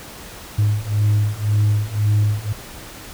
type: beating tone pair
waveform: sine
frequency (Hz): 103.83 / 105.73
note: G#2 / G#2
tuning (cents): 0 / +31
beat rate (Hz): 1.9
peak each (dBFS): -17 / -16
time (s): 0.58-2.53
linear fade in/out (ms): 10
effects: tanh soft clip ceiling -11 dBFS + pink hiss -37 dBFS RMS until 3.13 s